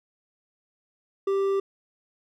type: tone with hard clipping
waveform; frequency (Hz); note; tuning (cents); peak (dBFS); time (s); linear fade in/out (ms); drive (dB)
triangle; 392; G4; 0; -23; 1.27-1.6; 5; 9
effects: none